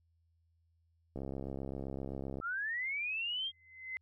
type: click train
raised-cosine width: 2 ms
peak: -28 dBFS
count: 85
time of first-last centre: 1.16-2.401 s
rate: 67.7 Hz
type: linear sweep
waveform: sine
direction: up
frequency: 1300 to 3261 Hz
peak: -34 dBFS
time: 2.41-3.52 s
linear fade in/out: 50 ms
type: tone with exponential growth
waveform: sine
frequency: 2052 Hz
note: C7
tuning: 34 cents flat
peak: -35 dBFS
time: 3.46-3.97 s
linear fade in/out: 0 ms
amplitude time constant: 110 ms
effects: added 83 Hz sine -70 dBFS peak until 4.01 s